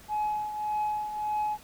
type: tone with tremolo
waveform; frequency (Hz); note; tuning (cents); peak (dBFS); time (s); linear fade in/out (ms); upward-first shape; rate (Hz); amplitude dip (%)
sine; 846; G#5; +32; -23; 0.08-1.58; 50; triangle; 1.7; 70
effects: tanh soft clip ceiling -24 dBFS + pink hiss -52 dBFS RMS until 1.63 s